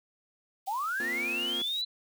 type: high-pass noise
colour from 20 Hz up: white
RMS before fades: -49 dBFS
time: 0.66-1.82 s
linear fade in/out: 10 ms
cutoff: 2400 Hz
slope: 48 dB/octave
type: linear sweep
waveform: sine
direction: up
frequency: 739 to 4049 Hz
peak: -29 dBFS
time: 0.67-1.85 s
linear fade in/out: 10 ms
type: chord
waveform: sawtooth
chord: Bb suspended second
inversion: none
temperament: just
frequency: 233.1 / 262.2 / 349.6 Hz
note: Bb3 / C4 / F4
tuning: 0 / +4 / +2 cents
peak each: -38 / -39 / -36 dBFS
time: 1-1.62 s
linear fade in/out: 2 ms
effects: none